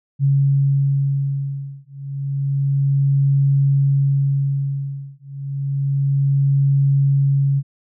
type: beating tone pair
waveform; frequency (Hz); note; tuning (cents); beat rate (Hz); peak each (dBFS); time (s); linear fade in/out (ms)
sine; 138.5 / 138.8; C#3 / C#3; -1 / +3; 0.3; -18; 0.19-7.63; 50
effects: none